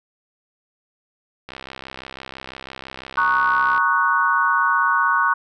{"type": "click train", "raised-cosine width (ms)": 0.3, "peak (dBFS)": -17, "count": 152, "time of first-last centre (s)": [1.49, 3.778], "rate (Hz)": 66}
{"type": "chord", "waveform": "sine", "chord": "D# minor seventh", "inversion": "second", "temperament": "equal", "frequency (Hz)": [932.3, 1108.7, 1244.5, 1480], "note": ["A#5", "C#6", "D#6", "F#6"], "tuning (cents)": [0, 0, 0, 0], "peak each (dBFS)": [-23, -19, -25, -19], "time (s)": [3.17, 5.34], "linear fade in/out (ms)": 10}
{"effects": []}